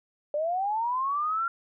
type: linear sweep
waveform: sine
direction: up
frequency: 577 to 1387 Hz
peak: -25 dBFS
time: 0.34-1.48 s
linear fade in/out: 2 ms
effects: none